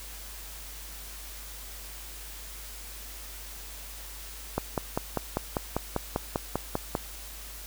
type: click train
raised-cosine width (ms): 1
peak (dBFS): -12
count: 13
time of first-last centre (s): 4.58-6.952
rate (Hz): 5.06
effects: added 50 Hz sine -44 dBFS peak until 7.66 s + white hiss -44 dBFS RMS until 7.66 s